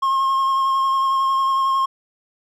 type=tone with vibrato; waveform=triangle; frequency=1074 Hz; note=C6; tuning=45 cents sharp; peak=-14 dBFS; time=0.02-1.86 s; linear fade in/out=10 ms; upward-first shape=sine; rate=11 Hz; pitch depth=16 cents each way; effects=none